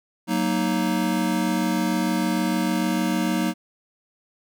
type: chord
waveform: square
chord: D# minor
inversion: first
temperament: just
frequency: 186.68 / 233.3 / 311.1 Hz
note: F#3 / A#3 / D#4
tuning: +16 / +2 / 0 cents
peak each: -26 dBFS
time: 0.27-3.54 s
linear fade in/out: 50 ms
effects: none